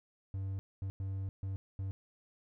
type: tone bursts at uneven times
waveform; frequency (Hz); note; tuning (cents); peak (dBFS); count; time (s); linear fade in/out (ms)
triangle; 96.6; G2; -25; -33; 5; 0.34-0.59 / 0.82-0.9 / 1-1.29 / 1.43-1.56 / 1.79-1.91; 0
effects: none

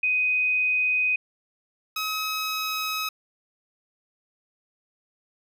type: tone pair in turn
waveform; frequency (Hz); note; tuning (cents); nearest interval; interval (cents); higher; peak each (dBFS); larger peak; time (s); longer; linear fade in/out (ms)
sine / 15% pulse; 2502 / 1275.1; D#7 / D#6; +9 / +42; octave; 1167; first; -20; neither; 0.03-1.16 / 1.96-3.09; neither; 5
effects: none

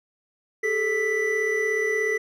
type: tone cluster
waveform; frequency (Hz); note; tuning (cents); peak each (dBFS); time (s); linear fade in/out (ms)
triangle; 400.5 / 437.3 / 1978; G4 / A4 / B6; +37 / -11 / +2; -28 / -23 / -23; 0.63-2.18; 10
effects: none

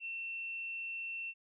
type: tone with frequency modulation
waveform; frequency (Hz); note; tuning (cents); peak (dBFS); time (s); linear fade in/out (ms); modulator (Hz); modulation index
sine; 2700; E7; +41; -38; 0-1.34; 50; 35.1; 0.3
effects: none

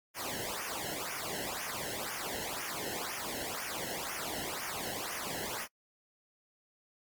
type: noise with flanger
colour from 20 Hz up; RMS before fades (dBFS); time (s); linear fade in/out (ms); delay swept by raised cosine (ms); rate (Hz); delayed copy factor
pink; -38; 0.14-5.68; 50; 0.24 to 0.86; 2; -0.95
effects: noise-tail reverb RT60 0.1 s tail -24 dB re dry + MP3 96 kbps

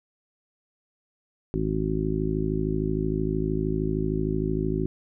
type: harmonic tone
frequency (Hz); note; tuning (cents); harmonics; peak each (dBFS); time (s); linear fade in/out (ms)
53.1; G#1; +39; 1 / 2 / 3 / 4 / 5 / 6 / 7; -31 / -35 / -29 / -35 / -31 / -33 / -29; 1.54-4.86; 0
effects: none

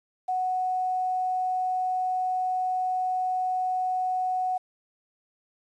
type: tone with quantisation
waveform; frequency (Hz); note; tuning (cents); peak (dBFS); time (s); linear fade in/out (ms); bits
sine; 740; F#5; 0; -24; 0.28-4.58; 10; 9
effects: resampled to 22050 Hz

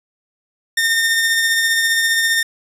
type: tone with tremolo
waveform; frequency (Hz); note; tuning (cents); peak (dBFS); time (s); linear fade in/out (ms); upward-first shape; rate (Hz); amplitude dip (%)
sawtooth; 1821; A#6; -41; -9; 0.77-2.43; 5; triangle; 15; 35
effects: resampled to 32000 Hz

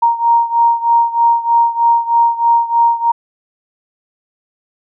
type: beating tone pair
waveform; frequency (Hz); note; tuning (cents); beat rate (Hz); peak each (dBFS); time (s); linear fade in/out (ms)
sine; 932.3 / 935.5; A#5 / A#5; 0 / +6; 3.2; -11 / -14; 0.02-3.12; 10
effects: none

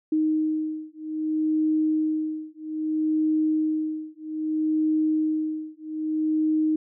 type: beating tone pair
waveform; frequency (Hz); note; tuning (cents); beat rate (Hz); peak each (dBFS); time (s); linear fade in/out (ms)
sine; 311.1 / 311.72; D#4 / D#4; 0 / +3; 0.62; -25; 0.12-6.76; 5
effects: none

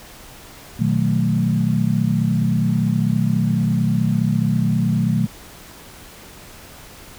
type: chord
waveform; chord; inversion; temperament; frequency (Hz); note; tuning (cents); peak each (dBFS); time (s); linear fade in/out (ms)
sine; B dominant seventh; none; equal with one note detuned; 121.42 / 155.56 / 185 / 220; B2 / D#3 / F#3 / A3; -29 / 0 / 0 / 0; -21; 0.79-5.27; 10
effects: pink hiss -41 dBFS RMS until 7.18 s

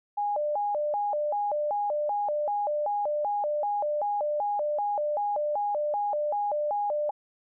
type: tone with vibrato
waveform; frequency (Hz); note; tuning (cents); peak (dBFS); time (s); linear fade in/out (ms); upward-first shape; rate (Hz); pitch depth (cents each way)
sine; 700; F5; +4; -25; 0.17-7.11; 10; square; 2.6; 280
effects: none

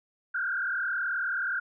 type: tone with frequency modulation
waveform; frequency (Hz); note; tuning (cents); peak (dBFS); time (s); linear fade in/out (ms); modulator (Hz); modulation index
sine; 1500; F#6; +23; -27; 0.34-1.6; 10; 38.8; 2.6
effects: none

